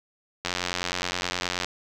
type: click train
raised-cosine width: 0.2 ms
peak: -9 dBFS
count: 108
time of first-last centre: 0.45-1.646 s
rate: 89.5 Hz
effects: none